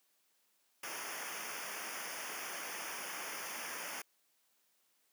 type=noise with comb filter; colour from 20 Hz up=pink; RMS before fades=-43 dBFS; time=0.83-4.02 s; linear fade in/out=5 ms; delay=0.25 ms; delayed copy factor=-0.95; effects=white hiss -75 dBFS RMS until 5.12 s + high-pass 200 Hz 12 dB/octave